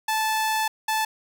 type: tone pair in turn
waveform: sawtooth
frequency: 874 / 874 Hz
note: A5 / A5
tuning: -12 / -12 cents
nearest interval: unison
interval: 0 cents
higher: neither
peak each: -18 dBFS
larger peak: neither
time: 0.08-0.68 / 0.88-1.05 s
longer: first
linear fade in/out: 5 ms
effects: none